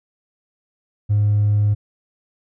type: tone with hard clipping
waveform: sine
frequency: 103.83 Hz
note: G#2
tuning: in tune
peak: -14 dBFS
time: 1.09-1.75 s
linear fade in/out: 20 ms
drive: 1 dB
effects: none